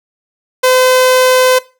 sawtooth tone, 511 Hz, C5, 41 cents flat, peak -3 dBFS, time 0.63-1.59 s, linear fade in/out 10 ms, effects noise-tail reverb RT60 0.3 s tail -19 dB re dry

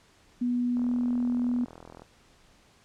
sine tone, 244.3 Hz, B3, 19 cents flat, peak -24 dBFS, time 0.41-1.65 s, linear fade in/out 10 ms
click train, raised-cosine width 1 ms, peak -31 dBFS, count 53, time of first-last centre 0.77-2.02 s, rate 41.6 Hz
effects pink hiss -60 dBFS RMS until 2.84 s + low-pass 8000 Hz 12 dB/octave

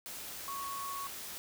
sine tone in noise, 1108.7 Hz, C#6, in tune, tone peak -38 dBFS, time 0.48-1.07 s, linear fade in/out 0 ms, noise white, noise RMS -44 dBFS, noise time 0.06-1.38 s, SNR +3 dB, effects none

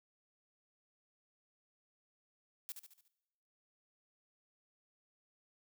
blue noise with echo, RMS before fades -43 dBFS, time 2.69-2.72 s, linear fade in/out 0 ms, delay 72 ms, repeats 5, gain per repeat -6 dB, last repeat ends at 3.08 s, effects noise-tail reverb RT60 1.0 s tail -21 dB re dry

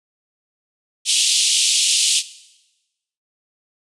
pink band-pass noise, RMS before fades -17 dBFS, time 1.05-2.23 s, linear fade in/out 50 ms, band 2800 to 10000 Hz, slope 48 dB/octave, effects noise-tail reverb RT60 1.0 s tail -17 dB re dry + resampled to 24000 Hz

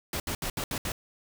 pink noise bursts at uneven times, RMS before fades -32 dBFS, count 6, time 0.13-0.2 / 0.27-0.35 / 0.42-0.5 / 0.57-0.64 / 0.71-0.78 / 0.85-0.92 s, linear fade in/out 2 ms, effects none

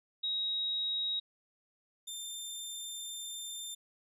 sine / 20% pulse tone pair in turn, 3801 / 3588 Hz, A#7 / A7, +33 / +33 cents, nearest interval minor second, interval 100 cents, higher first, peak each -31 / -34 dBFS, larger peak first, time 0.23-1.2 / 2.07-3.75 s, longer second, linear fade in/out 10 ms, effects none

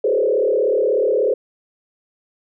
sine tone with frequency modulation, 470 Hz, A#4, 14 cents sharp, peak -14 dBFS, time 0.04-1.34 s, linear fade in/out 5 ms, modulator 36.5 Hz, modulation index 2.1, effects none

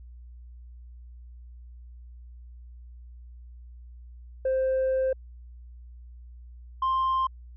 sine tone pair in turn, 524 / 1051.6 Hz, C5 / C6, +2 / +8 cents, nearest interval octave, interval 1206 cents, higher second, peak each -20 dBFS, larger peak neither, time 4.45-5.13 / 6.82-7.27 s, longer first, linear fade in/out 5 ms, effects tanh soft clip ceiling -21 dBFS + added 60 Hz sine -43 dBFS peak until 7.56 s

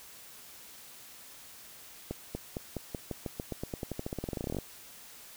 accelerating click train, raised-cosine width 2 ms, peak -21 dBFS, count 29, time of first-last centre 2.11-4.587 s, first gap 240 ms, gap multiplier 0.91, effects white hiss -51 dBFS RMS until 5.36 s

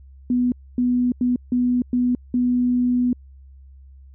sine tone bursts at uneven times, 246.9 Hz, B3, in tune, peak -16 dBFS, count 6, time 0.3-0.52 / 0.78-1.12 / 1.21-1.36 / 1.52-1.82 / 1.93-2.15 / 2.34-3.13 s, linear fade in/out 2 ms, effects added 67 Hz sine -42 dBFS peak until 4.14 s

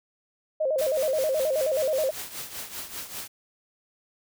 sine tone with vibrato, 574 Hz, D5, 40 cents flat, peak -22 dBFS, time 0.6-2.11 s, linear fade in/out 10 ms, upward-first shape square, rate 9.4 Hz, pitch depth 140 cents each way
white noise with tremolo, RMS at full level -34 dBFS, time 0.78-3.28 s, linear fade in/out 10 ms, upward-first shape triangle, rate 5.1 Hz, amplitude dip 75%
effects none

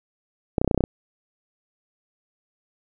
clicks, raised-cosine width 2 ms, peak -6 dBFS, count 9, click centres 0.582 / 0.615 / 0.646 / 0.677 / 0.712 / 0.746 / 0.777 / 0.807 / 0.839 s, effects none

